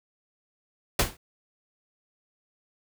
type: noise with exponential decay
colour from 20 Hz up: pink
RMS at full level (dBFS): -17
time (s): 0.99-1.17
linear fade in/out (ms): 5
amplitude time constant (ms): 38
effects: none